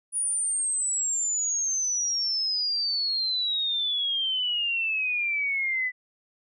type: exponential sweep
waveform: sine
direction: down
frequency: 9770 to 1984 Hz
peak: -24 dBFS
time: 0.12-5.92 s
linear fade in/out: 50 ms
effects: none